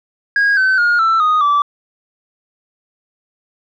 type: tone with pitch steps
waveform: sine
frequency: 1639 / 1529.2 / 1426.8 / 1331.3 / 1242.1 / 1158.9 Hz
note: G#6 / G6 / F6 / E6 / D#6 / D6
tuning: -23 / -43 / +37 / +17 / -3 / -23 cents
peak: -8 dBFS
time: 0.36-1.62 s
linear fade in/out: 2 ms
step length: 210 ms
effects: tanh soft clip ceiling -9 dBFS